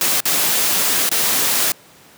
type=noise with dropouts; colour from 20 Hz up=white; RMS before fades=-17 dBFS; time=0.01-1.72 s; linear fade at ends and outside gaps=2 ms; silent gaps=0.205-0.254 / 1.092-1.114 s; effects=pink hiss -46 dBFS RMS until 2.17 s + high-pass 150 Hz 12 dB/octave